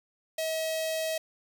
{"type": "tone with notch filter", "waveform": "sawtooth", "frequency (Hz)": 640, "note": "D#5", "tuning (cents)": 49, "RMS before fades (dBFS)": -31, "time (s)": [0.38, 1.18], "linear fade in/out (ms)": 5, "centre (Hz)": 1300, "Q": 1.1, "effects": []}